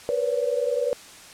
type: tone cluster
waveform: sine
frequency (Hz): 479.2 / 499.5 / 570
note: A#4 / B4 / C#5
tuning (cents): +48 / +20 / +48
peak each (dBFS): -26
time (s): 0.09-0.93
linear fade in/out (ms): 0
effects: white hiss -45 dBFS RMS until 1.33 s + low-pass 9000 Hz 12 dB/octave

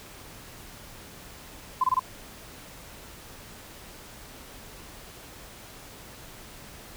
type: tone bursts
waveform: sine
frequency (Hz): 1029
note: C6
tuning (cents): -29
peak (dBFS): -19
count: 4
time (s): 1.81-1.995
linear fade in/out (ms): 5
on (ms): 29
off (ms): 23
effects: pink hiss -46 dBFS RMS until 6.96 s

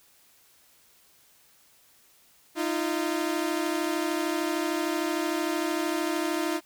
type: tone pair together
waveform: sawtooth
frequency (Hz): 310 / 343.2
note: D#4 / F4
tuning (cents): -6 / -30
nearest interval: major second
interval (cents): 176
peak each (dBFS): -25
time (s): 2.55-6.61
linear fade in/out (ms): 50
effects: white hiss -60 dBFS RMS until 6.65 s

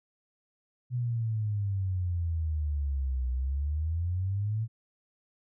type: exponential two-way sweep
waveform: sine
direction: down then up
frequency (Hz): 125.2 to 62 to 114.2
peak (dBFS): -27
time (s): 0.9-4.68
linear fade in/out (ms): 50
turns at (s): 3.3
effects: none

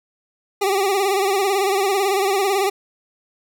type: tone with vibrato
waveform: 25% pulse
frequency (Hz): 392.3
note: G4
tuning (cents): +1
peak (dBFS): -13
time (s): 0.61-2.7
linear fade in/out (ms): 10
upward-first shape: sine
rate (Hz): 18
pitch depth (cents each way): 75
effects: none

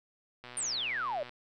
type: click train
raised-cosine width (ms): 0.3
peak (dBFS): -30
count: 106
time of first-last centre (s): 0.44-1.294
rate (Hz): 123
type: exponential sweep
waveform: sine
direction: down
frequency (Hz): 9397 to 554.4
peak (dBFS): -31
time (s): 0.57-1.23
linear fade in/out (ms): 2
effects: none

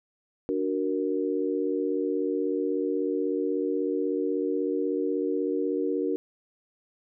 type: chord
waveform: sine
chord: D augmented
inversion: none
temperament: equal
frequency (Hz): 293.7 / 370 / 466.2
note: D4 / F#4 / A#4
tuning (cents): 0 / 0 / 0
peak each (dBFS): -29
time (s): 0.49-6.16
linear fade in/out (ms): 0
effects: none

